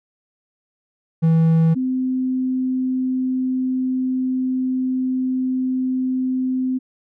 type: tone pair in turn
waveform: triangle / sine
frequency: 162.7 / 257.5 Hz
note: E3 / C4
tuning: -22 / -28 cents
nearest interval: minor sixth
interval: 794 cents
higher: second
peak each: -10 / -18 dBFS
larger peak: first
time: 1.22-1.75 / 1.75-6.79 s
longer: second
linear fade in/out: 20 ms
effects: none